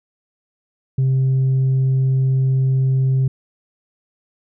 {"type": "tone with tanh clipping", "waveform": "sine", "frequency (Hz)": 132.1, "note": "C3", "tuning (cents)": 17, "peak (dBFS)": -14, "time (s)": [0.98, 3.28], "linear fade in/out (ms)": 5, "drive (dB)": 1, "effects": []}